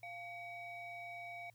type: ring-modulated tone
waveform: triangle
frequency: 784 Hz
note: G5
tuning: in tune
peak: -40 dBFS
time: 0.03-1.5 s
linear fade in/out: 2 ms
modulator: 1480 Hz
effects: added 115 Hz sine -66 dBFS peak until 1.54 s + white hiss -75 dBFS RMS until 1.54 s